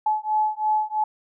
sine beating tone pair, 856 / 859 Hz, A5 / A5, -48 / -42 cents, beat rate 3 Hz, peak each -23 dBFS, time 0.06-1.04 s, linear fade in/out 5 ms, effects none

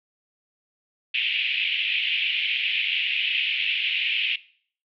pink band-pass noise, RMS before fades -25 dBFS, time 1.14-4.36 s, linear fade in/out 5 ms, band 2400 to 3100 Hz, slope 48 dB/octave, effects noise-tail reverb RT60 0.5 s tail -19 dB re dry

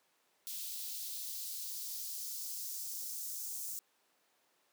blue noise with high-pass filter sweep, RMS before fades -42 dBFS, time 0.47-3.79 s, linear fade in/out 0 ms, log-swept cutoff 3600 to 6600 Hz, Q 1.7, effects pink hiss -73 dBFS RMS until 4.72 s + high-pass 400 Hz 12 dB/octave

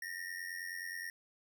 square ring-modulated tone, 1853 Hz, A#6, 11 cents flat, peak -38 dBFS, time 0.02-1.1 s, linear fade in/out 2 ms, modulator 44.7 Hz, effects none

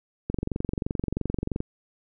click train, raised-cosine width 3 ms, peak -14 dBFS, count 31, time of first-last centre 0.3-1.604 s, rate 23 Hz, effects none

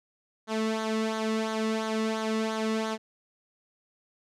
sawtooth tone with flanger, 220.1 Hz, A3, 1 cent sharp, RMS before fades -29 dBFS, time 0.47-2.98 s, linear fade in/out 50 ms, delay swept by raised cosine 0.38 to 1.3 ms, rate 2.9 Hz, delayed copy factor -0.65, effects low-pass 7000 Hz 12 dB/octave

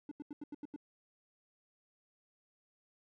triangle tone bursts, 293.7 Hz, D4, in tune, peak -39 dBFS, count 7, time 0.09-0.762 s, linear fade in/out 2 ms, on 24 ms, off 84 ms, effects none

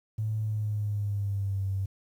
triangle tone with pitch glide, 108.7 to 96.84 Hz, A2 to G2, -21 to -21 cents, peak -23 dBFS, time 0.18-1.86 s, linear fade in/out 10 ms, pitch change -200 cents, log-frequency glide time 0.39-1.66 s, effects tanh soft clip ceiling -25 dBFS + 10-bit

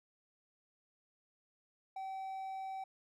triangle tone, 768 Hz, G5, 36 cents flat, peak -38 dBFS, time 1.96-2.84 s, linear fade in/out 5 ms, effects none

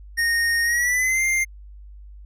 square tone with pitch glide, 1853 to 2104 Hz, A#6 to C7, -11 to +9 cents, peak -19 dBFS, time 0.17-1.45 s, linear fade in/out 20 ms, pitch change +220 cents, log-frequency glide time 0.63-1.22 s, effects added 50 Hz sine -39 dBFS peak until 2.25 s + resampled to 32000 Hz

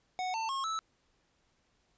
square tone with pitch steps, 739 / 894.2 / 1082 / 1309.2 Hz, F#5 / A5 / C#6 / E6, -2 / +28 / -42 / -12 cents, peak -33 dBFS, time 0.19-0.79 s, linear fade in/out 0 ms, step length 150 ms, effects pink hiss -73 dBFS RMS until 1.97 s + resampled to 16000 Hz

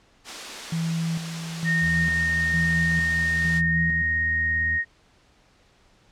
white high-pass noise, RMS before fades -34 dBFS, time 0.24-3.62 s, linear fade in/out 50 ms, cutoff 190 Hz, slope 96 dB/octave
sine tone with tremolo, 164.81 Hz, E3, in tune, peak -23 dBFS, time 0.72-4.02 s, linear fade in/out 5 ms, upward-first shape square, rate 1.1 Hz, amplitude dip 60%
sine tone with pitch glide, 1842 to 1862.3 Hz, A#6 to A#6, -21 to -2 cents, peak -21 dBFS, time 1.64-4.85 s, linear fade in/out 50 ms, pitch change +19 cents, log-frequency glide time 3.71-3.78 s
harmonic tone, 79.9 Hz, D#2, 47 cents sharp, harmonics 1 / 2 / 3, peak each -30 / -42 / -44 dBFS, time 1.8-4.8 s, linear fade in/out 50 ms
effects pink hiss -59 dBFS RMS until 6.11 s + low-pass 6000 Hz 12 dB/octave

